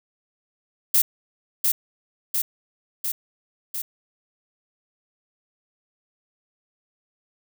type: noise with echo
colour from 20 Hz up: violet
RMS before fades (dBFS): -17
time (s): 0.94-1.02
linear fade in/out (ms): 5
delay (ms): 700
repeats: 4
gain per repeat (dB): -3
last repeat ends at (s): 3.82
effects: none